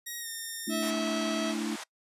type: tone with pitch glide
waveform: 5% pulse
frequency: 1887 to 1828 Hz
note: A#6 to A#6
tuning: +21 to -34 cents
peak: -26 dBFS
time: 0.06-0.91 s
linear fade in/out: 10 ms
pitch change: -55 cents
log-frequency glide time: 0.2-0.27 s
type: chord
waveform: sine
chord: A suspended fourth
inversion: none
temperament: equal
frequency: 220 / 293.7 / 329.6 Hz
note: A3 / D4 / E4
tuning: 0 / 0 / 0 cents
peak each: -33 / -35 / -35 dBFS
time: 0.67-1.76 s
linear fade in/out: 10 ms
type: harmonic tone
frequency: 650 Hz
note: E5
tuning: 24 cents flat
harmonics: 1 / 2 / 3 / 4 / 5 / 6 / 7 / 9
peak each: -34 / -40 / -44 / -44 / -40 / -47 / -45 / -47 dBFS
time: 0.69-1.55 s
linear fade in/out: 50 ms
type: band-pass noise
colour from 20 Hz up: pink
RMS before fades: -41 dBFS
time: 0.82-1.84 s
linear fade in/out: 10 ms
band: 630 to 9400 Hz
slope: 24 dB/octave
effects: noise-tail reverb RT60 0.1 s tail -23 dB re dry + resampled to 32000 Hz